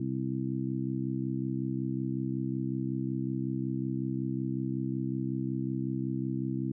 harmonic tone, 65.41 Hz, C2, in tune, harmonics 2 / 3 / 4 / 5, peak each -34 / -36 / -35 / -36 dBFS, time 0-6.72 s, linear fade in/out 5 ms, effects none

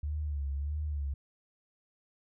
sine tone with vibrato, 72.5 Hz, D2, 22 cents flat, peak -31 dBFS, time 0.03-1.14 s, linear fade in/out 5 ms, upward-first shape sine, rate 1.6 Hz, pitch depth 81 cents each way, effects none

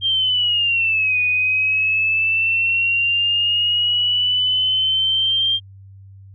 sine linear two-way sweep, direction down then up, 3192 to 2470 to 3192 Hz, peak -15 dBFS, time 0.01-5.6 s, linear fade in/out 50 ms, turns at 1.2 s, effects added 97 Hz sine -39 dBFS peak until 6.34 s

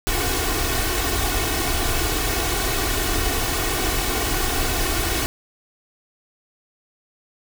pink noise with comb filter, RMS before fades -22 dBFS, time 0.07-5.26 s, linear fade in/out 0 ms, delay 2.7 ms, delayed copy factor +0.75, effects none

